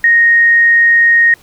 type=tone; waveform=sine; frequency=1864 Hz; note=A#6; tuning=1 cent flat; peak=-5 dBFS; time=0.04-1.34 s; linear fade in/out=2 ms; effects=pink hiss -45 dBFS RMS until 1.42 s